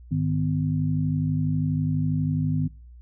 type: tone cluster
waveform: sine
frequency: 101.7 / 153.9 / 252.1 Hz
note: G#2 / D#3 / B3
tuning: -36 / -19 / +36 cents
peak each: -28 / -23 / -28 dBFS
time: 0.11-2.68 s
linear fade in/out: 10 ms
effects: noise-tail reverb RT60 0.5 s tail -25 dB re dry + added 60 Hz sine -43 dBFS peak until 3.01 s